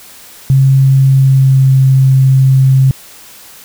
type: tone with pitch glide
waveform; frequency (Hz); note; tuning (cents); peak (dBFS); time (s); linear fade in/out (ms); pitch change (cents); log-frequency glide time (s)
sine; 134.6 to 132.98; C3 to C3; +49 to +28; -4; 0.5-2.91; 0; -21; 1.07-1.82
effects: white hiss -36 dBFS RMS until 3.64 s